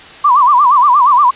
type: tone with vibrato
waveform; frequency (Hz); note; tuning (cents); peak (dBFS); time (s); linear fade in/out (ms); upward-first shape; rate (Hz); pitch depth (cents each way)
sine; 1074; C6; +45; -5; 0.24-1.31; 10; sine; 8.5; 190
effects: white hiss -34 dBFS RMS until 1.35 s + resampled to 8000 Hz